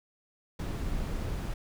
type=noise; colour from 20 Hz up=brown; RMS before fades=-33 dBFS; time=0.59-1.54 s; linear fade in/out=5 ms; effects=none